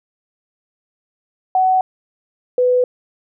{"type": "tone pair in turn", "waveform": "sine", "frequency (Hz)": [749, 498.5], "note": ["F#5", "B4"], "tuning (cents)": [21, 16], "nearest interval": "perfect fifth", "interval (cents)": 705, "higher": "first", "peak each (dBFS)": -11, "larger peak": "neither", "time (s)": [[1.55, 1.81], [2.58, 2.84]], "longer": "neither", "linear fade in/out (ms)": 2, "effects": []}